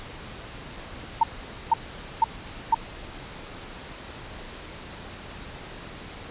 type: tone bursts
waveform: sine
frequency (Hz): 907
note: A#5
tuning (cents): -48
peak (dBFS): -14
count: 4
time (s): 1.21-2.746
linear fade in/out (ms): 5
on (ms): 24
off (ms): 480
effects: pink hiss -40 dBFS RMS until 6.3 s + resampled to 8000 Hz